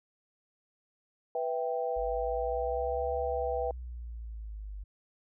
sine chord, E minor, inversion second, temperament equal, 493.9 / 659.3 / 784 Hz, B4 / E5 / G5, 0 / 0 / 0 cents, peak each -32 / -35 / -35 dBFS, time 1.35-3.71 s, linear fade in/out 2 ms
sine linear two-way sweep, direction up then down, 49 to 69.3 to 49 Hz, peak -38 dBFS, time 1.96-4.84 s, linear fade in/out 10 ms, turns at 3.15 s
effects none

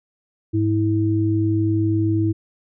sine tone pair together, 104 / 324.3 Hz, G#2 / E4, +3 / -28 cents, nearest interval octave + minor sixth, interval 1969 cents, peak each -19 dBFS, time 0.53-2.33 s, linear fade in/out 20 ms, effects none

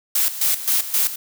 blue noise with tremolo, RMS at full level -18 dBFS, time 0.15-1.16 s, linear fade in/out 5 ms, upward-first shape square, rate 3.8 Hz, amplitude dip 75%, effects none

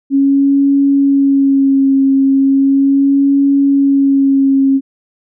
sine tone with vibrato, 274.7 Hz, C#4, 16 cents flat, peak -7 dBFS, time 0.1-4.81 s, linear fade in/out 50 ms, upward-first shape sine, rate 0.37 Hz, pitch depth 24 cents each way, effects none

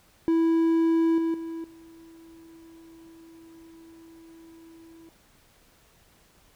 triangle tone with level steps, 328.7 Hz, E4, 5 cents flat, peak -17 / -21 / -30 / -45 dBFS, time 0.28-5.09 s, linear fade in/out 0 ms, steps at 1.18 / 1.34 / 1.64 s, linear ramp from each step 2 ms, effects pink hiss -60 dBFS RMS until 6.55 s

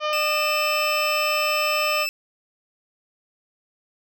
harmonic tone, 606 Hz, D#5, 46 cents flat, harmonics 1 / 2 / 3 / 4 / 5 / 6 / 7 / 8 / 9 / 10, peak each -25 / -25 / -38 / -32 / -32 / -41 / -45 / -42 / -44 / -49 dBFS, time 0-2.07 s, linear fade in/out 50 ms
25% pulse tone, 2637 Hz, E7, in tune, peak -20 dBFS, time 0.13-2.09 s, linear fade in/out 0 ms
effects none

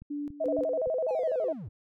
click train, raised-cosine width 5 ms, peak -34 dBFS, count 4, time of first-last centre 0.02-0.872 s, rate 3.52 Hz
sine tone with tremolo, 290.8 Hz, D4, 17 cents flat, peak -31 dBFS, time 0.1-0.79 s, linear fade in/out 10 ms, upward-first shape square, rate 2.8 Hz, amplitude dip 75%
sine tone with vibrato, 571 Hz, D5, 49 cents flat, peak -26 dBFS, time 0.4-1.53 s, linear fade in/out 10 ms, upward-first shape square, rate 12 Hz, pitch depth 200 cents each way
triangle linear sweep, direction down, 880 to 77.78 Hz, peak -35 dBFS, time 1.08-1.69 s, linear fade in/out 10 ms
effects none

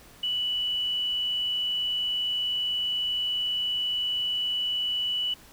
sine tone with quantisation, 2960 Hz, F#7, in tune, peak -25 dBFS, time 0.23-5.34 s, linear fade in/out 5 ms, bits 9, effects pink hiss -52 dBFS RMS until 5.52 s

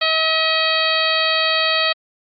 harmonic tone with a mistuned harmonic, 640 Hz, D#5, 49 cents sharp, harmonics 1 / 2 / 3 / 4 / 5 / 6 / 7, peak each -23 / -23 / -23 / -23 / -23 / -23 / -23 dBFS, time 0.01-1.93 s, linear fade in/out 10 ms, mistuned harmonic 4, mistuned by -22 cents, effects Opus 48 kbps

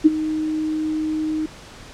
sine tone with ADSR envelope, 311.1 Hz, D#4, in tune, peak -5 dBFS, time 0.04-1.46 s, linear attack 21 ms, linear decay 27 ms, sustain -15 dB, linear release 4 ms, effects pink hiss -41 dBFS RMS until 1.93 s + low-pass 7000 Hz 12 dB/octave

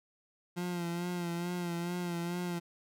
30% pulse tone with vibrato, 174.1 Hz, F3, 5 cents flat, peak -31 dBFS, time 0.56-2.6 s, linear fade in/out 20 ms, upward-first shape sine, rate 2.3 Hz, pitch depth 40 cents each way, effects none

